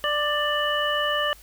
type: harmonic tone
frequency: 591 Hz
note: D5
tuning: 11 cents sharp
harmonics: 1 / 2 / 3 / 5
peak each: -27 / -27 / -27 / -27 dBFS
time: 0.04-1.33 s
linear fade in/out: 0 ms
effects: added 50 Hz sine -50 dBFS peak until 1.42 s + white hiss -51 dBFS RMS until 1.42 s